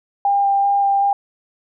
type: tone with vibrato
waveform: sine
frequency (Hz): 798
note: G5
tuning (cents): +31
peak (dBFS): -13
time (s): 0.25-1.13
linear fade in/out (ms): 2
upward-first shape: square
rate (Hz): 2.6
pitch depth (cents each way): 8
effects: none